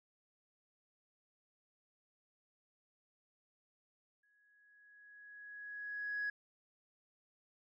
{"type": "tone with exponential growth", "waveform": "sine", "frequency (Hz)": 1671, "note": "G#6", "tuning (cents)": 10, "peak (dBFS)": -33, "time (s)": [4.23, 6.3], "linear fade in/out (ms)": 5, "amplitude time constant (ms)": 450, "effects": ["tanh soft clip ceiling -32 dBFS"]}